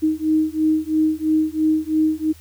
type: beating tone pair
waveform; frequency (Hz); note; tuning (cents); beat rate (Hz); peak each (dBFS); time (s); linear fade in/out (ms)
sine; 311.1 / 314.1; D#4 / D#4; 0 / +16; 3; -19; 0.02-2.33; 20
effects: added 82 Hz sine -44 dBFS peak until 2.4 s + white hiss -50 dBFS RMS until 2.4 s